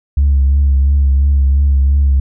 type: tone with vibrato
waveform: sine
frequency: 69.3 Hz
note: C#2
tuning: in tune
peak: -6 dBFS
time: 0.17-2.2 s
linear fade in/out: 5 ms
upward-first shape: triangle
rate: 2.9 Hz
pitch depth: 49 cents each way
effects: tanh soft clip ceiling -5 dBFS